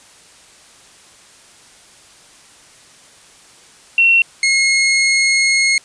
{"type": "tone pair in turn", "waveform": ["sine", "sawtooth"], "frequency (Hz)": [2722, 2160], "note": ["F7", "C#7"], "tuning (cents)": [-45, -45], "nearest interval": "major third", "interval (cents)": 400, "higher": "first", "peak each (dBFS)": -8, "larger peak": "neither", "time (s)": [[3.98, 4.22], [4.43, 5.78]], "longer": "second", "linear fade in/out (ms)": 2, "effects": ["white hiss -45 dBFS RMS until 5.84 s", "resampled to 22050 Hz"]}